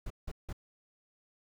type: noise bursts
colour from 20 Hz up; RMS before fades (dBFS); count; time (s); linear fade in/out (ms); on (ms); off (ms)
brown; -38; 3; 0.06-0.529; 5; 43; 170
effects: none